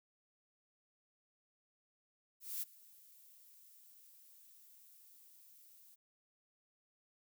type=noise with ADSR envelope; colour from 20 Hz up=violet; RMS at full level=-39 dBFS; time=2.4-5.96 s; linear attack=220 ms; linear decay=22 ms; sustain=-23 dB; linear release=22 ms; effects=none